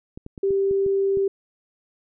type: clicks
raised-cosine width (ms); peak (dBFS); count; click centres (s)
3; -23; 7; 0.175 / 0.264 / 0.378 / 0.507 / 0.711 / 0.863 / 1.172
type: tone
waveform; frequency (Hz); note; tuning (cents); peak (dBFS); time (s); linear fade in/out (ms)
sine; 392; G4; 0; -18; 0.43-1.28; 5
effects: none